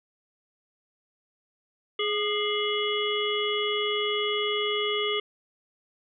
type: harmonic tone with a mistuned harmonic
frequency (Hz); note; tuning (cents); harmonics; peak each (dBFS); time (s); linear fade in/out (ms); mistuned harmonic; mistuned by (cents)
420; G#4; +19; 1 / 3 / 5 / 7 / 8; -28 / -33 / -32 / -31 / -33; 1.99-5.2; 5; 3; -54
effects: none